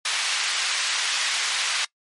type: band-pass noise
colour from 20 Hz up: white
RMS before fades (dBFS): -25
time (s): 0.05-1.85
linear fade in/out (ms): 5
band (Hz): 1300 to 4500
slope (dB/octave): 12
effects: noise-tail reverb RT60 0.1 s tail -23 dB re dry + MP3 48 kbps